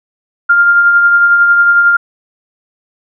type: tone with tremolo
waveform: sine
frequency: 1400 Hz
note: F6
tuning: 4 cents sharp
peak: -3 dBFS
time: 0.49-1.97 s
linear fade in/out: 10 ms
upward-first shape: triangle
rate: 11 Hz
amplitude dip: 40%
effects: none